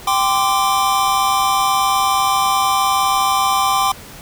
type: chord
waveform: square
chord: G suspended fourth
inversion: none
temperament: equal with one note detuned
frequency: 784 / 1035.7 / 1174.7 Hz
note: G5 / C6 / D6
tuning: 0 / -18 / 0 cents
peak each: -19 dBFS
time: 0.07-3.92 s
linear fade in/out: 5 ms
effects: pink hiss -37 dBFS RMS until 4.21 s